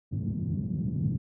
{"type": "band-pass noise", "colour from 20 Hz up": "white", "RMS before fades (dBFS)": -30, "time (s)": [0.11, 1.18], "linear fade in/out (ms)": 20, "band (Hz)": [100, 180], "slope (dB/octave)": 24, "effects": []}